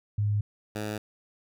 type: tone pair in turn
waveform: sine / 10% pulse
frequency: 103.83 / 106.07 Hz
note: G#2 / G#2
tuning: 0 / +37 cents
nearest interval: unison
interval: 37 cents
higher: second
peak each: -23 dBFS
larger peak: neither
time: 0.18-0.41 / 0.75-0.98 s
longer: neither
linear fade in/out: 5 ms
effects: none